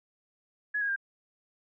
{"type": "tone with pitch steps", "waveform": "sine", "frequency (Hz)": [1687, 1640.9, 1596], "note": ["G#6", "G#6", "G6"], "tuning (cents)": [27, -21, 31], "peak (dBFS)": -27, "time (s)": [0.74, 0.962], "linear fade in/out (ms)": 10, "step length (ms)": 74, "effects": []}